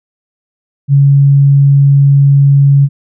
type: tone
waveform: sine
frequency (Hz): 140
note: C#3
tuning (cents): +18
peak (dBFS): -3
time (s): 0.88-2.89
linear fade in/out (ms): 50
effects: none